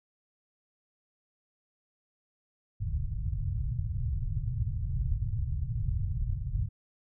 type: low-pass noise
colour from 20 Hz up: white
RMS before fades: -31 dBFS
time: 2.8-6.69 s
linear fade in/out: 10 ms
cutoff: 130 Hz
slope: 48 dB/octave
effects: none